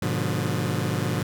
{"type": "chord", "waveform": "sawtooth", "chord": "G# diminished seventh", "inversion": "none", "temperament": "just", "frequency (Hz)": [103.83, 124.59, 149.51, 179.41], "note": ["G#2", "B2", "D3", "F3"], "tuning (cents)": [0, 16, 31, 47], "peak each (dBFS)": [-25, -25, -25, -26], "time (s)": [0.02, 1.23], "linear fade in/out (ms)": 5, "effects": []}